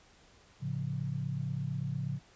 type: chord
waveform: sine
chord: A augmented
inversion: none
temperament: equal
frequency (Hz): 110 / 138.59 / 174.61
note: A2 / C#3 / E#3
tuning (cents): 0 / 0 / 0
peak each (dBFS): -39 / -34 / -39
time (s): 0.6-2.2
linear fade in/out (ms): 50
effects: pink hiss -61 dBFS RMS until 2.35 s + resampled to 16000 Hz